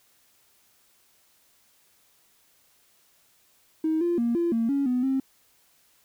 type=tone with pitch steps; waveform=triangle; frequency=316.6 / 345.7 / 235.3 / 341.6 / 228.6 / 279.3 / 249.5 / 266.7 Hz; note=D#4 / F4 / A#3 / F4 / A#3 / C#4 / B3 / C4; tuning=+30 / -18 / +16 / -38 / -34 / +13 / +18 / +33 cents; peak=-18 dBFS; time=3.84-5.2 s; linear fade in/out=5 ms; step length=170 ms; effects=tanh soft clip ceiling -19 dBFS + white hiss -63 dBFS RMS until 6.04 s